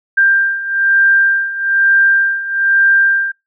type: beating tone pair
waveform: sine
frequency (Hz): 1586 / 1587.1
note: G6 / G6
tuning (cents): +20 / +21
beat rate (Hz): 1.1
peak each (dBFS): -15 / -11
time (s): 0.17-3.32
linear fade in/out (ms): 10
effects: noise-tail reverb RT60 0.2 s tail -26 dB re dry